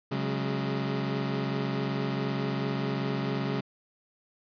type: chord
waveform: 25% pulse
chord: C# suspended fourth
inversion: none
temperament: equal with one note detuned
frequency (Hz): 136.92 / 185 / 207.7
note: C#3 / F#3 / G#3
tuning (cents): -21 / 0 / 0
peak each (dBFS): -27 / -31 / -30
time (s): 0.11-3.61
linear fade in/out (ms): 10
effects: resampled to 11025 Hz